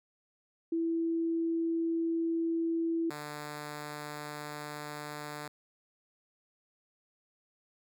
sine / 5% pulse tone pair in turn, 330.9 / 148.6 Hz, E4 / D3, +7 / +21 cents, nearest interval octave + major second, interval 1386 cents, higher first, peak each -28 dBFS, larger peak neither, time 0.72-3.1 / 3.1-5.48 s, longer neither, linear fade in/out 5 ms, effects none

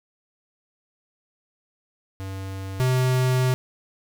square tone pair in turn, 96.2 / 128.17 Hz, G2 / C3, -32 / -35 cents, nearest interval perfect fourth, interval 497 cents, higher second, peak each -31 / -19 dBFS, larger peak second, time 2.2-2.8 / 2.8-3.54 s, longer second, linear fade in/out 0 ms, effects none

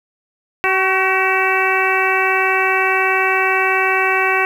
harmonic tone with a mistuned harmonic, 380.4 Hz, F#4, 48 cents sharp, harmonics 1 / 2 / 3 / 4 / 5 / 6 / 7, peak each -21 / -21 / -21 / -21 / -21 / -21 / -21 dBFS, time 0.64-4.45 s, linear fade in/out 0 ms, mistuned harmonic 3, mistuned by -33 cents, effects 7-bit

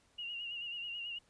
sine tone with vibrato, 2828 Hz, F7, 21 cents sharp, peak -39 dBFS, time 0.18-1.19 s, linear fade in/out 10 ms, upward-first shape sine, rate 9.2 Hz, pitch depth 50 cents each way, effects pink hiss -70 dBFS RMS until 1.29 s + resampled to 22050 Hz

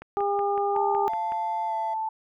click train, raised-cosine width 0.5 ms, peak -25 dBFS, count 8, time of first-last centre 0.02-1.321 s, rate 5.38 Hz
harmonic tone, 403.4 Hz, G4, 50 cents sharp, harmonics 1 / 2 / 3, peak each -26 / -25 / -33 dBFS, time 0.17-1.08 s, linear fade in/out 0 ms
sine tone, 880 Hz, A5, in tune, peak -26 dBFS, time 0.75-2.09 s, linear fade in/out 5 ms
triangle tone with pitch glide, 691 to 673.3 Hz, F5 to E5, -19 to +36 cents, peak -31 dBFS, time 1.09-1.94 s, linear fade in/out 5 ms, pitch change -45 cents, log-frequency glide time 1.67-1.73 s
effects none

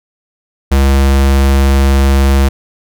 square tone, 68.2 Hz, C#2, 28 cents flat, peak -7 dBFS, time 0.71-2.49 s, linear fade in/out 10 ms, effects none

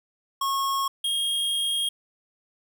square tone pair in turn, 1092 / 3249 Hz, C#6 / G#7, -26 / -39 cents, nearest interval octave + perfect fifth, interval 1887 cents, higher second, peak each -24 dBFS, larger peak neither, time 0.41-0.88 / 1.04-1.89 s, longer second, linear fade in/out 5 ms, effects 10-bit

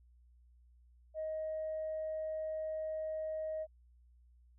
sine tone, 628 Hz, D#5, 16 cents sharp, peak -35 dBFS, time 1.14-3.67 s, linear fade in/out 50 ms, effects tanh soft clip ceiling -32 dBFS + added 60 Hz sine -61 dBFS peak until 4.58 s

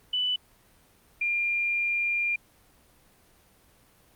sine tone pair in turn, 2985 / 2400 Hz, F#7 / D7, +15 / +37 cents, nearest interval major third, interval 378 cents, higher first, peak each -24 dBFS, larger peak neither, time 0.13-0.36 / 1.21-2.36 s, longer second, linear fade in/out 5 ms, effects pink hiss -60 dBFS RMS until 4.15 s + Opus 32 kbps

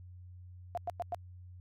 sine tone bursts, 699 Hz, F5, 1 cent sharp, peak -32 dBFS, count 4, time 0.75-1.146 s, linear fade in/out 0 ms, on 24 ms, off 100 ms, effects added 90 Hz sine -48 dBFS peak until 1.6 s + AAC 64 kbps

